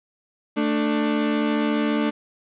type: tone pair together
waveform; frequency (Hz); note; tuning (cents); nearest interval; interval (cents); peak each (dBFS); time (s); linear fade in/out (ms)
35% pulse; 221.4 / 295.8; A3 / D4; +11 / +13; perfect fourth; 502; -21; 0.56-2.11; 20
effects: resampled to 8000 Hz + 8-bit